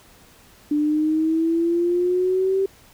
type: exponential sweep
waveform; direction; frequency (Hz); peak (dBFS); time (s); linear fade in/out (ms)
sine; up; 294.4 to 390; -17; 0.71-2.66; 5
effects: pink hiss -51 dBFS RMS until 2.93 s